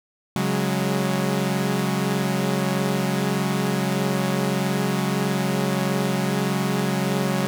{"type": "chord", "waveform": "sawtooth", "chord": "C# suspended fourth", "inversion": "none", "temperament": "equal with one note detuned", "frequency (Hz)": [138.59, 185, 206.6], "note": ["C#3", "F#3", "G#3"], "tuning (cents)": [0, 0, -9], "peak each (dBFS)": [-22, -20, -22], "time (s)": [0.36, 7.47], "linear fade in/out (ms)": 0, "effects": []}